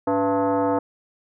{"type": "tone with frequency modulation", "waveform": "sine", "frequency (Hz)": 104.3, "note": "G#2", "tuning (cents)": 8, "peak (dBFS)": -18, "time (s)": [0.07, 0.79], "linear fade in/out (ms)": 5, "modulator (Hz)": 391, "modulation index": 2.2, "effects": []}